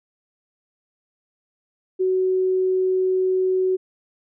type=tone; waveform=sine; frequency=373.3 Hz; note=F#4; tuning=15 cents sharp; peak=-17 dBFS; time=1.99-3.77 s; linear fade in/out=20 ms; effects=none